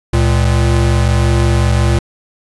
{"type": "tone pair together", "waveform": "square", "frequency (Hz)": [69.2, 114.81], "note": ["C#2", "A#2"], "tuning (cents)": [-2, -26], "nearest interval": "major sixth", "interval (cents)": 876, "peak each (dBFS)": -13, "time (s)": [0.13, 1.99], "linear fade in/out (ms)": 5, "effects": ["resampled to 24000 Hz", "8-bit"]}